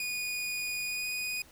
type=tone with pitch glide; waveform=sawtooth; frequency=2462 to 2479 Hz; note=D#7 to D#7; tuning=-19 to -7 cents; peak=-29 dBFS; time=0-1.42 s; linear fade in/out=2 ms; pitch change=+12 cents; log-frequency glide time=0.85-1.05 s; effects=pink hiss -57 dBFS RMS until 1.51 s